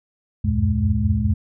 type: tone cluster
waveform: sine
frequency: 73.6 / 88.4 / 93 / 114 / 211.2 Hz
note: D2 / F2 / F#2 / A#2 / G#3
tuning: +4 / +22 / +9 / -38 / +29 cents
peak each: -23 dBFS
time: 0.44-1.34 s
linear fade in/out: 10 ms
effects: none